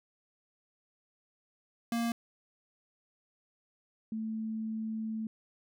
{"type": "tone pair in turn", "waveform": ["square", "sine"], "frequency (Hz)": [233.1, 220.4], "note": ["A#3", "A3"], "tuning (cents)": [0, 3], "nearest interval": "minor second", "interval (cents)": 97, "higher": "first", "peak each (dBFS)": [-30, -33], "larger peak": "first", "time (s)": [[1.92, 2.12], [4.12, 5.27]], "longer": "second", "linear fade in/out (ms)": 2, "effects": []}